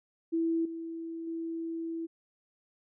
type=tone with level steps; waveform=sine; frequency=329.6 Hz; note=E4; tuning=in tune; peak=-26 / -36 / -33 dBFS; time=0.32-2.07 s; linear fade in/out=20 ms; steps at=0.65 / 1.27 s; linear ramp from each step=5 ms; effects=none